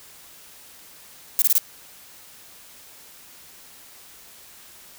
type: noise bursts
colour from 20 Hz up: violet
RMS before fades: -17 dBFS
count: 4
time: 1.39-1.581 s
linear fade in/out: 0 ms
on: 29 ms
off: 25 ms
effects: white hiss -47 dBFS RMS until 4.98 s